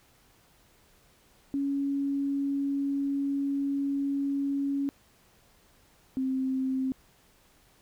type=tone pair in turn; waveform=sine; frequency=278.9 / 262.7 Hz; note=C#4 / C4; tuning=+11 / +7 cents; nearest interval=minor second; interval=104 cents; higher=first; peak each=-26 dBFS; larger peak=neither; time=1.54-4.89 / 6.17-6.92 s; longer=first; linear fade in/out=0 ms; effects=pink hiss -62 dBFS RMS until 7.81 s